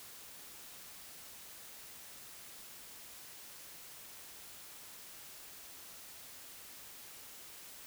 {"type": "silence", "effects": ["white hiss -52 dBFS RMS until 7.86 s"]}